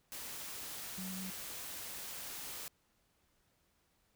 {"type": "tone in noise", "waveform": "sine", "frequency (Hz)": 187.5, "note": "F#3", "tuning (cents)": 23, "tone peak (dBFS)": -42, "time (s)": [0.98, 1.3], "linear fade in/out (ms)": 0, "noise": "white", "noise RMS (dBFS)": -45, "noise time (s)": [0.12, 2.68], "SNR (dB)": 0, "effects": ["pink hiss -75 dBFS RMS until 4.15 s"]}